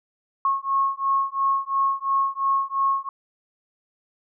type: beating tone pair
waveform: sine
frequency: 1090 / 1092.9 Hz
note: C#6 / C#6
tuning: -29 / -25 cents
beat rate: 2.9 Hz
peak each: -23 dBFS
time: 0.45-3.09 s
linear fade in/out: 2 ms
effects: none